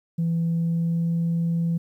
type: tone with pitch glide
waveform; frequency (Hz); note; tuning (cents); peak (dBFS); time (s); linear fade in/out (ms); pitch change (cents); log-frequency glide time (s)
sine; 166.6 to 167.76; E3 to E3; +19 to +31; -19; 0.18-1.78; 10; +12; 0.45-1.12
effects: tanh soft clip ceiling -18 dBFS + 10-bit